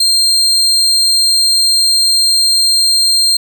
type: tone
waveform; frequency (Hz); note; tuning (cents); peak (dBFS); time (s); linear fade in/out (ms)
35% pulse; 4186; C8; 0; -7; 0-3.37; 5
effects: none